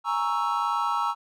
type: chord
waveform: triangle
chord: A# half-diminished seventh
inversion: third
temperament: equal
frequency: 830.6 / 932.3 / 1108.7 / 1318.5 Hz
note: G#5 / A#5 / C#6 / E6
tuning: 0 / 0 / 0 / 0 cents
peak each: -30 / -26 / -28 / -26 dBFS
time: 0.04-1.15 s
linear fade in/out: 50 ms
effects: none